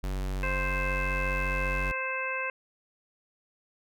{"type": "tone", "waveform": "square", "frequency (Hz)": 47.33, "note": "F#1", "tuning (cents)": 40, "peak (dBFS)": -30, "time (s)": [0.03, 1.92], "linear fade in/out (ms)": 10}
{"type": "harmonic tone", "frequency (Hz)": 523.3, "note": "C5", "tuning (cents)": 0, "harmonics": [1, 2, 3, 4, 5], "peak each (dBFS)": [-37, -36, -35, -37, -34], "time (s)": [0.43, 2.5], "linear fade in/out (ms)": 2}
{"effects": []}